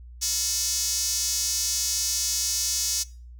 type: tone with high-pass filter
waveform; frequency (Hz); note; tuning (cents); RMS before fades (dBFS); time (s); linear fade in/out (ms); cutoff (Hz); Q
square; 198.5; G3; +22; -26; 0.21-3.04; 20; 5800; 3.3
effects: noise-tail reverb RT60 0.4 s tail -22 dB re dry + added 60 Hz sine -41 dBFS peak until 3.39 s